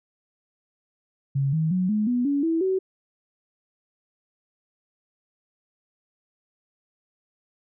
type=tone with pitch steps; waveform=sine; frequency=137.6 / 158.98 / 183.67 / 212.2 / 245.2 / 283.3 / 327.3 / 378.1 Hz; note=C#3 / D#3 / F#3 / G#3 / B3 / C#4 / E4 / F#4; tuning=-12 / +38 / -12 / +38 / -12 / +38 / -12 / +38 cents; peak=-20 dBFS; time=1.35-2.79 s; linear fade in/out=10 ms; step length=180 ms; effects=none